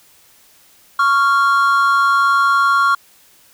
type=tone pair together; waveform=triangle; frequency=1109 / 1389.6 Hz; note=C#6 / F6; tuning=0 / -9 cents; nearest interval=major third; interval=391 cents; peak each=-12 dBFS; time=0.99-2.95 s; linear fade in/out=5 ms; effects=white hiss -50 dBFS RMS until 3.53 s